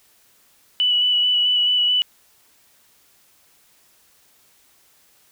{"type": "tone with vibrato", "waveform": "sine", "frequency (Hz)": 2959, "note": "F#7", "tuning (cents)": -1, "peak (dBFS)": -15, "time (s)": [0.8, 2.02], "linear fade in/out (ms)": 0, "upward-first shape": "square", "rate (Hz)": 4.6, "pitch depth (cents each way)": 13, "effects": ["white hiss -57 dBFS RMS until 5.31 s"]}